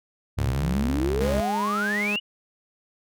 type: exponential sweep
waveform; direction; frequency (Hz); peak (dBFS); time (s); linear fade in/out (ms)
sine; up; 94 to 2967; -24; 0.37-2.2; 20
type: tone with vibrato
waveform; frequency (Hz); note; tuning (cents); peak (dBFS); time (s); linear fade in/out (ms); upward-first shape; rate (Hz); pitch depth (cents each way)
sawtooth; 68.3; C#2; -25; -21; 0.38-1.41; 5; sine; 5.9; 63
type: tone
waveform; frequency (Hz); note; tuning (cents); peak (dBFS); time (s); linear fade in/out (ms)
sawtooth; 206.6; G#3; -9; -23; 1.21-2.16; 0
effects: none